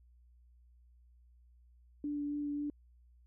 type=tone with vibrato; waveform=sine; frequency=291.1 Hz; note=D4; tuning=15 cents flat; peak=-34 dBFS; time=2.04-2.7 s; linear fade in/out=2 ms; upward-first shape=sine; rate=3.7 Hz; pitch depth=10 cents each way; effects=added 60 Hz sine -60 dBFS peak until 3.26 s